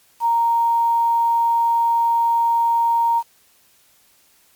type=tone with quantisation; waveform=sine; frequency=930 Hz; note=A#5; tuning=4 cents flat; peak=-14 dBFS; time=0.2-3.23 s; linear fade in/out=50 ms; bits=7; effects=white hiss -56 dBFS RMS until 4.55 s + MP3 96 kbps